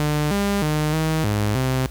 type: tone with pitch steps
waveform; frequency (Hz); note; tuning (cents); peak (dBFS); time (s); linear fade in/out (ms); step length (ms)
sawtooth; 149.7 / 201 / 152.3 / 158.2 / 104.6 / 130; D3 / G3 / D#3 / D#3 / G#2 / C3; +33 / +44 / -37 / +29 / +13 / -11; -15; 0-1.86; 0; 310
effects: added 60 Hz sine -32 dBFS peak until 1.9 s + pink hiss -45 dBFS RMS until 1.9 s